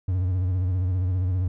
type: tone with vibrato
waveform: triangle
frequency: 91.6 Hz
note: F#2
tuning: 17 cents flat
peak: -19 dBFS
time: 0.08-1.48 s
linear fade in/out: 5 ms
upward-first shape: sine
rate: 15 Hz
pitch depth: 69 cents each way
effects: none